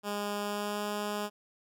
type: tone with pitch glide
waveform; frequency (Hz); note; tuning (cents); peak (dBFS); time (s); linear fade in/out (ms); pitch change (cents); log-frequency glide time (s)
10% pulse; 205.2 to 207.5; G#3 to G#3; -21 to -1; -24; 0.03-1.3; 50; +20; 0.41-0.84
effects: none